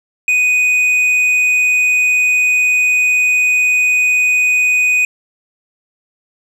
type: tone with tanh clipping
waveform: sine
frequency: 2489 Hz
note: D#7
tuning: in tune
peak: -11 dBFS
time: 0.28-5.05 s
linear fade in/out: 2 ms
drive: 6 dB
effects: none